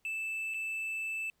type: tone with dropouts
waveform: triangle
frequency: 2637 Hz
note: E7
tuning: in tune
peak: -32 dBFS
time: 0.05-1.3 s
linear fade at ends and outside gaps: 1 ms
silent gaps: 0.539-0.543 s
effects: pink hiss -75 dBFS RMS until 1.4 s